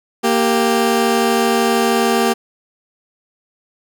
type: tone pair together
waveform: 20% pulse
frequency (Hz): 232.4 / 391.9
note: A#3 / G4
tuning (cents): -5 / 0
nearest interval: major sixth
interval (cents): 905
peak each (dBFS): -11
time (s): 0.23-2.34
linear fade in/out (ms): 20
effects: none